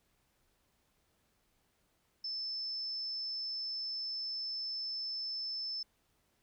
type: tone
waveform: sine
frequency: 5270 Hz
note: E8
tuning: 1 cent flat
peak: -36 dBFS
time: 2.24-5.83 s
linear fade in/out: 5 ms
effects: pink hiss -75 dBFS RMS until 6.42 s